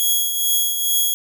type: tone with tremolo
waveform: 5% pulse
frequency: 3322 Hz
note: G#7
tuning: in tune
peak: -6 dBFS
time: 0-1.14 s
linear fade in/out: 0 ms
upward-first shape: triangle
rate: 2.3 Hz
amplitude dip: 55%
effects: none